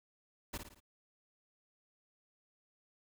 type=noise with echo; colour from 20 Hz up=pink; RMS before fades=-41 dBFS; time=0.53-0.58 s; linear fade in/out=10 ms; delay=56 ms; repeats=4; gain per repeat=-6 dB; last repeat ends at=0.804 s; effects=none